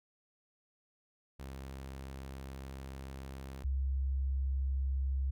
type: tone pair in turn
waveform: sawtooth / sine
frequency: 67 / 67 Hz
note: C2 / C2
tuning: +42 / +42 cents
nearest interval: unison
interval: 0 cents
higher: neither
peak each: -39 / -30 dBFS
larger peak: second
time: 1.39-3.64 / 3.64-5.31 s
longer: first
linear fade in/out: 10 ms
effects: none